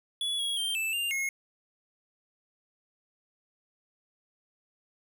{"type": "tone with pitch steps", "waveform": "square", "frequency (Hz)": [3400, 3321, 3161, 2639, 2796, 2164], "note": ["G#7", "G#7", "G7", "E7", "F7", "C#7"], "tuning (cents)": [40, -1, 14, 1, 1, -42], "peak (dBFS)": -29, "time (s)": [0.21, 1.29], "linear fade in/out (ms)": 2, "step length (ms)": 180, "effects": []}